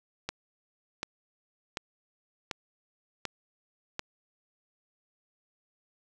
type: click train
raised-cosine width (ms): 0.2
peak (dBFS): -15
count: 6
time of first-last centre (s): 0.29-3.994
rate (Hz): 1.35
effects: none